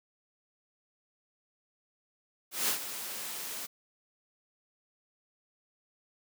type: noise with ADSR envelope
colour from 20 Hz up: white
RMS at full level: -28 dBFS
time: 2.51-3.67 s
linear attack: 170 ms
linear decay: 100 ms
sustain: -11 dB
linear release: 18 ms
effects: high-pass 200 Hz 12 dB/octave